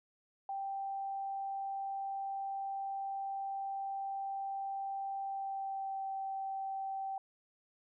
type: tone with pitch glide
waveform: sine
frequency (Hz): 784 to 776.3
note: G5 to G5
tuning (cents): 0 to -17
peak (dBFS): -36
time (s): 0.49-7.18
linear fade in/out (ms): 2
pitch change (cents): -17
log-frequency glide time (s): 5.22-6.05
effects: none